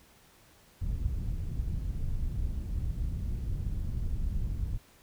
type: low-pass noise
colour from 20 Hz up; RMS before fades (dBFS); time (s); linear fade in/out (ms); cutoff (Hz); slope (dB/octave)
pink; -32; 0.81-4.78; 10; 100; 12
effects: pink hiss -60 dBFS RMS until 5.02 s